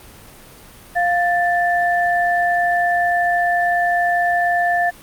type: tone pair together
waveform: sine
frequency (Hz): 700 / 1763.9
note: F5 / A6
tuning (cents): +4 / +4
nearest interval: octave + major third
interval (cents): 1600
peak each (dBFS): -16 / -19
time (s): 0.95-4.91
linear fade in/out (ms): 20
effects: pink hiss -42 dBFS RMS until 5.02 s + Opus 32 kbps